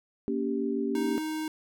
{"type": "chord", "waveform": "sine", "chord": "G diminished", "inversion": "first", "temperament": "just", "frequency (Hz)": [235.2, 282.2, 392], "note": ["Bb3", "Db4", "G4"], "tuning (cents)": [16, 31, 0], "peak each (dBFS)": -31, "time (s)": [0.28, 1.18], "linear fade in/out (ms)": 0}
{"type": "tone", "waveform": "square", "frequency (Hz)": 312.1, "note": "D#4", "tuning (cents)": 5, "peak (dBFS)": -31, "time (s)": [0.95, 1.48], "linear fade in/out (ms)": 2}
{"effects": []}